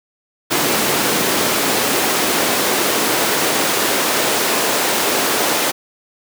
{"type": "noise with high-pass filter sweep", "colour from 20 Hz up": "pink", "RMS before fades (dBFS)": -17, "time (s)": [0.5, 5.72], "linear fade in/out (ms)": 20, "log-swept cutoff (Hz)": [260, 390], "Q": 1, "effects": []}